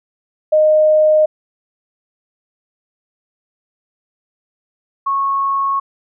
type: tone pair in turn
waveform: sine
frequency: 617 / 1099.4 Hz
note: D#5 / C#6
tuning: -15 / -15 cents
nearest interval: minor seventh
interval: 1000 cents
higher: second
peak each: -8 / -14 dBFS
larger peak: first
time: 0.52-1.26 / 5.06-5.8 s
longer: neither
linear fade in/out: 10 ms
effects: none